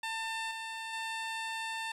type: tone with level steps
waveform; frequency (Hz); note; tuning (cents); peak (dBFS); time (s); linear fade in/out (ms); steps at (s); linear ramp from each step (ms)
15% pulse; 896; A5; +31; -28 / -32 / -29; 0.03-1.92; 5; 0.51 / 0.93; 2
effects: low-pass 9000 Hz 12 dB/octave + 10-bit